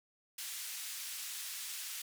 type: band-pass noise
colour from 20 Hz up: white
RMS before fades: -43 dBFS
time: 0.38-2.02 s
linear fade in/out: 5 ms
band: 1900 to 13000 Hz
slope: 12 dB/octave
effects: none